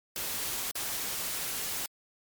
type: noise with dropouts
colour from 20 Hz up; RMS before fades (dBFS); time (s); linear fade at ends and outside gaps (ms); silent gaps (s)
white; -34; 0.16-1.86; 1; 0.712-0.754
effects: MP3 96 kbps